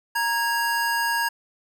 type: tone pair together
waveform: square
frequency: 932.3 / 1650.2 Hz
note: A#5 / G#6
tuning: 0 / -12 cents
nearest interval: minor seventh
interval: 988 cents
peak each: -25 dBFS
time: 0.15-1.29 s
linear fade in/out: 10 ms
effects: none